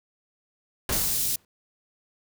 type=noise with exponential decay; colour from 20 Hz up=pink; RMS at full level=-26 dBFS; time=0.89-1.45 s; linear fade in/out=2 ms; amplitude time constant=120 ms
type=band-stop noise; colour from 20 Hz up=white; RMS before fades=-26 dBFS; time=0.92-1.36 s; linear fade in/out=5 ms; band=230 to 4500 Hz; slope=12 dB/octave
effects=none